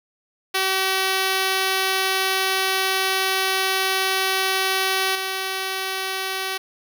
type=tone with level steps; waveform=5% pulse; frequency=381.2 Hz; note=G4; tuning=48 cents flat; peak=-8 / -13 dBFS; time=0.54-6.58 s; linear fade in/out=10 ms; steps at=5.15 s; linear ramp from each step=5 ms; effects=none